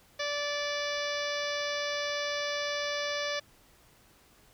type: harmonic tone with a mistuned harmonic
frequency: 582 Hz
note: D5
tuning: 16 cents flat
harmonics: 1 / 2 / 3 / 4 / 5 / 6 / 7 / 8 / 9 / 10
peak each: -34 / -40 / -37 / -40 / -44 / -40 / -45 / -43 / -43 / -46 dBFS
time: 0.19-3.4 s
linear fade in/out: 10 ms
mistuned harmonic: 10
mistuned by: +18 cents
effects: pink hiss -61 dBFS RMS until 4.53 s